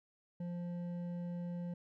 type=tone with hard clipping; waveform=sine; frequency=174.61 Hz; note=F3; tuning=in tune; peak=-40 dBFS; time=0.4-1.74 s; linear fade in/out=5 ms; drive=7 dB; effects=none